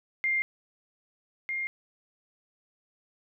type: tone pair in turn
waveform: sine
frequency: 2108 / 2120 Hz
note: C7 / C7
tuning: +12 / +22 cents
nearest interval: unison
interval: 10 cents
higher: second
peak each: -24 / -29 dBFS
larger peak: first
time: 0.24-0.42 / 1.49-1.67 s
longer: neither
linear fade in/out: 0 ms
effects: none